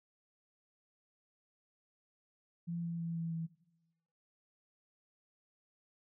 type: tone with pitch steps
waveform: sine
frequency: 170.3 / 168.73 / 167.18 / 165.64 / 164.12 Hz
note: F3 / E3 / E3 / E3 / E3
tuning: -43 / +41 / +25 / +9 / -7 cents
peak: -36 dBFS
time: 2.67-3.47 s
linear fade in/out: 20 ms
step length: 160 ms
effects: noise-tail reverb RT60 0.9 s tail -17 dB re dry